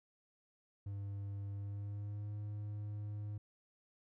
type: tone with pitch glide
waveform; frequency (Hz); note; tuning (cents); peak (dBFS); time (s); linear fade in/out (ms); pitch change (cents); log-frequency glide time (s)
triangle; 100 to 104.19; G2 to G#2; +35 to +6; -38; 0.86-3.38; 5; +71; 1.52-2.34
effects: none